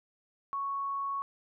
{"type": "tone", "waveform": "sine", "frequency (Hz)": 1108.7, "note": "C#6", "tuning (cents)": 0, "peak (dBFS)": -31, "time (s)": [0.53, 1.22], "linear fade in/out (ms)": 0, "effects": []}